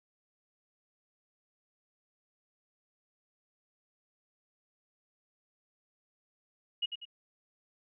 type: tone with echo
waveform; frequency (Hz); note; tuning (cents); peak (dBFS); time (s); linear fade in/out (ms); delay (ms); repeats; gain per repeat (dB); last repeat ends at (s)
sine; 2887; F#7; -43; -28; 6.82-6.86; 10; 97; 2; -7; 7.054
effects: none